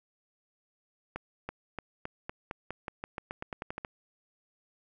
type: accelerating click train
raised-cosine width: 0.5 ms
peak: -21 dBFS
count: 17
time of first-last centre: 1.16-3.849 s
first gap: 330 ms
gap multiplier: 0.9
effects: none

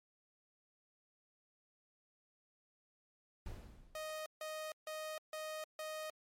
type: noise with exponential decay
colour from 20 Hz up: brown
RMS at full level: -42 dBFS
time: 3.46-4.25 s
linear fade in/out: 2 ms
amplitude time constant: 170 ms
type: tone bursts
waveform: sawtooth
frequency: 622.3 Hz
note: D#5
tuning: in tune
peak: -38 dBFS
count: 5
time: 3.95-6.1 s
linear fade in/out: 2 ms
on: 310 ms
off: 150 ms
effects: MP3 64 kbps

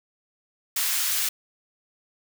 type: high-pass noise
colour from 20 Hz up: white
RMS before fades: -25 dBFS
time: 0.76-1.29 s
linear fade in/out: 5 ms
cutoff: 1500 Hz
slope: 12 dB/octave
effects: none

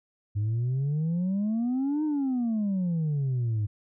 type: exponential two-way sweep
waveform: sine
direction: up then down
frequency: 100.5 to 311.1 to 101.7 Hz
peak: -22 dBFS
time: 0.35-3.67 s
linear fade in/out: 20 ms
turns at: 2.04 s
effects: tanh soft clip ceiling -23 dBFS

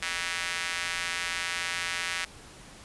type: tone with high-pass filter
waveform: square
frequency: 87.31 Hz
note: F2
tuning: in tune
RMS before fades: -32 dBFS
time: 0.02-2.25 s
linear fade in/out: 5 ms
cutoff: 1900 Hz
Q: 1.6
effects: pink hiss -49 dBFS RMS until 2.84 s + resampled to 24000 Hz

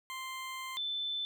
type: tone pair in turn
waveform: 20% pulse / sine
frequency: 1046.5 / 3524 Hz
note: C6 / A7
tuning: 0 / +2 cents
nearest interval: octave + major sixth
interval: 2102 cents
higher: second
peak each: -34 / -33 dBFS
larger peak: second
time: 0.1-0.77 / 0.77-1.25 s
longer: first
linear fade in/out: 0 ms
effects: none

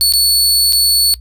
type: tone with dropouts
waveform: sawtooth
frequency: 4435 Hz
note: C#8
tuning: in tune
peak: -6 dBFS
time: 0.01-1.14 s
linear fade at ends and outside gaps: 0 ms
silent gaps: 0.124-0.136 / 0.725-0.731 s
effects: noise-tail reverb RT60 0.1 s tail -20 dB re dry + added 60 Hz sine -31 dBFS peak until 1.2 s

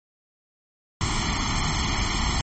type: noise with comb filter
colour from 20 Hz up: pink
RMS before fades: -24 dBFS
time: 1.01-2.41 s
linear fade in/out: 0 ms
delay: 0.94 ms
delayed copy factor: +1
effects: MP3 32 kbps

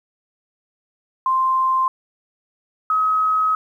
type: tone pair in turn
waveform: sine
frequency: 1046.5 / 1273.1 Hz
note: C6 / D#6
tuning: 0 / +39 cents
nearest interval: minor third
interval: 339 cents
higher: second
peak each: -15 / -15 dBFS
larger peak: neither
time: 1.26-1.88 / 2.9-3.55 s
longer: second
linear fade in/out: 2 ms
effects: 9-bit

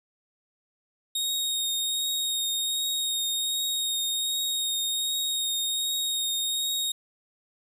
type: tone with vibrato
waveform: sawtooth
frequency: 3729 Hz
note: A#7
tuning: in tune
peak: -23 dBFS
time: 1.15-6.92 s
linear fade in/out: 5 ms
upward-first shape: triangle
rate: 1.3 Hz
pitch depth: 16 cents each way
effects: none

